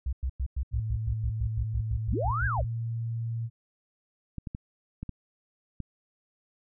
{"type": "tone bursts", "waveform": "sine", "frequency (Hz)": 64.6, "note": "C2", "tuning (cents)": -21, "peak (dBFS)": -26, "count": 16, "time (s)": [0.06, 2.648], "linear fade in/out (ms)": 5, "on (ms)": 68, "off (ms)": 100}
{"type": "tone with pitch glide", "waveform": "sine", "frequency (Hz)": [110, 115], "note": ["A2", "A#2"], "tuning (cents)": [0, -23], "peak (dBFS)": -29, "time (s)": [0.71, 3.5], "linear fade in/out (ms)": 50, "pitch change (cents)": 77, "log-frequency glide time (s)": [2.08, 2.36]}
{"type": "linear two-way sweep", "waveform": "sine", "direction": "up then down", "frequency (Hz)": [112.9, 1661.2, 478.9], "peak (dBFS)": -28, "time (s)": [2.11, 2.62], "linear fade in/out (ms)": 20, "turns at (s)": 2.46}
{"type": "clicks", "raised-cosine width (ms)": 5, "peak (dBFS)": -23, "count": 6, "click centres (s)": [4.383, 4.472, 4.549, 5.03, 5.093, 5.803]}
{"effects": []}